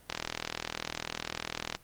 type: click train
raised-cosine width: 0.2 ms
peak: -14 dBFS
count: 67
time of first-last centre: 0.1-1.75 s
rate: 40 Hz
effects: pink hiss -59 dBFS RMS until 1.83 s + Opus 32 kbps